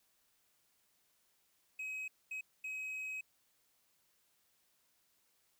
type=tone bursts at uneven times; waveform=triangle; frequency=2541 Hz; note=D#7; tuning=36 cents sharp; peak=-38 dBFS; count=3; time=1.79-2.08 / 2.31-2.41 / 2.64-3.21 s; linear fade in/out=5 ms; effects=white hiss -75 dBFS RMS until 5.59 s